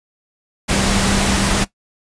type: tone in noise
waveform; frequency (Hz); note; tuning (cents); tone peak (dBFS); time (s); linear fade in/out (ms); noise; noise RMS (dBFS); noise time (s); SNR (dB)
sine; 196; G3; 0; -20; 0.68-1.65; 20; pink; -17; 0.68-1.65; -6
effects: noise-tail reverb RT60 0.1 s tail -17 dB re dry + resampled to 22050 Hz

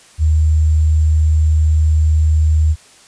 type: tone with sample-and-hold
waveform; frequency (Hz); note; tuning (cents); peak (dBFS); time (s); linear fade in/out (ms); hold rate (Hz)
sine; 77.78; D#2; 0; -9; 0.18-2.76; 50; 7350
effects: white hiss -45 dBFS RMS until 3.07 s + resampled to 22050 Hz

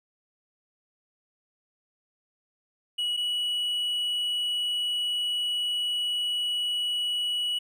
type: tone pair in turn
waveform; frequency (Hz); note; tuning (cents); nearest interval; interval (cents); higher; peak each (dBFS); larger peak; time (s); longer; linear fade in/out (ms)
triangle; 2921 / 2934; F#7 / F#7; -23 / -15; unison; 8; second; -24; neither; 2.98-3.17 / 3.17-7.59; second; 10
effects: none

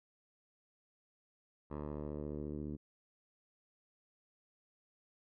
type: tone with low-pass filter sweep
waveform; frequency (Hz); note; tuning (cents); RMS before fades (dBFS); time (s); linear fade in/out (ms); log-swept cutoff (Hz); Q
10% pulse; 74.4; D2; +23; -42; 1.7-2.77; 20; 1000 to 280; 1.5
effects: none

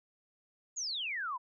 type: exponential sweep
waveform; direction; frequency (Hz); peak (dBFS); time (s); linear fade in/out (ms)
sine; down; 7040 to 947; -34; 0.76-1.38; 20
effects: none

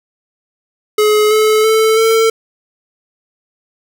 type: tone with pitch steps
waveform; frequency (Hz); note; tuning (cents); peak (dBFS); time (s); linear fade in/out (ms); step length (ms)
square; 424.1 / 432 / 440.1 / 448.3; G#4 / A4 / A4 / A4; +36 / -32 / 0 / +32; -9; 0.98-2.3; 5; 330
effects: none

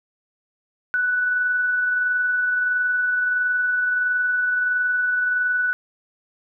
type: tone with amplitude modulation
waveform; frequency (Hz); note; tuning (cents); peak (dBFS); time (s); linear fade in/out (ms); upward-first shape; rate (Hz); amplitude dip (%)
sine; 1485; F#6; +6; -17; 0.94-5.73; 0; sine; 21.5; 25
effects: none

